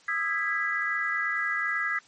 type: chord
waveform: sine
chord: E major seventh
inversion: third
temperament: just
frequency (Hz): 1236.1 / 1318.5 / 1648.1 / 1977.8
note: D#6 / E6 / G#6 / B6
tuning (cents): -12 / 0 / -14 / +2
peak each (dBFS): -35 / -34 / -29 / -29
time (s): 0.08-1.99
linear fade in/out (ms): 5
effects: white hiss -57 dBFS RMS until 2.07 s + MP3 32 kbps